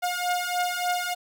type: beating tone pair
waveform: sawtooth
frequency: 713 / 716.4 Hz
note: F5 / F5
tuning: +36 / +44 cents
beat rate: 3.4 Hz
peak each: -24 dBFS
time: 0.02-1.15 s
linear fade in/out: 20 ms
effects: none